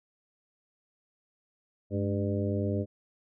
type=harmonic tone with a mistuned harmonic; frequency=100 Hz; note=G2; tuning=35 cents sharp; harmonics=1 / 2 / 3 / 4 / 5 / 6; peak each=-30 / -33 / -35 / -36 / -37 / -38 dBFS; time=1.9-2.86 s; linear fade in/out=50 ms; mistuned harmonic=2; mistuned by=+93 cents; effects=none